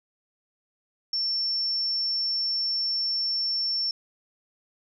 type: tone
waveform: sine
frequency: 5420 Hz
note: E8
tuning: 47 cents sharp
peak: -24 dBFS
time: 1.13-3.91 s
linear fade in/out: 2 ms
effects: none